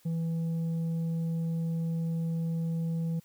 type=tone with tanh clipping; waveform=sine; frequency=164.81 Hz; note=E3; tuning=in tune; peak=-29 dBFS; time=0.05-3.2 s; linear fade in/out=10 ms; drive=4 dB; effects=white hiss -63 dBFS RMS until 3.24 s